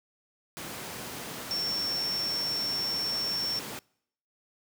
sine tone in noise, 5450 Hz, F8, 43 cents flat, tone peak -28 dBFS, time 1.51-3.59 s, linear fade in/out 0 ms, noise pink, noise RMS -38 dBFS, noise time 0.57-3.79 s, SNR +7 dB, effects noise-tail reverb RT60 0.7 s tail -26 dB re dry + high-pass 150 Hz 12 dB/octave

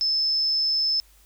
sine tone, 5250 Hz, E8, 8 cents flat, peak -20 dBFS, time 0.01-1 s, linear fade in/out 0 ms, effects added 50 Hz sine -55 dBFS peak until 1.25 s + white hiss -58 dBFS RMS until 1.25 s

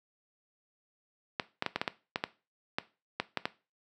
clicks, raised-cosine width 0.3 ms, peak -13 dBFS, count 12, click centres 1.398 / 1.624 / 1.663 / 1.76 / 1.815 / 1.878 / 2.159 / 2.239 / 2.785 / 3.2 / 3.373 / 3.455 s, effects noise-tail reverb RT60 0.3 s tail -17 dB re dry + high-pass 150 Hz 12 dB/octave

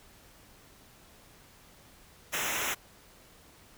pink noise with comb filter, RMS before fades -32 dBFS, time 2.32-2.75 s, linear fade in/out 20 ms, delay 0.22 ms, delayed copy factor -0.9, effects pink hiss -57 dBFS RMS until 3.77 s

